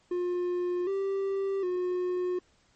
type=tone with pitch steps; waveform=triangle; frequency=355.8 / 390.9 / 361.1 Hz; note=F4 / G4 / F#4; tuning=+32 / -5 / -42 cents; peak=-25 dBFS; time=0.11-2.39 s; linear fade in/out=5 ms; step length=760 ms; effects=pink hiss -66 dBFS RMS until 2.75 s + MP3 32 kbps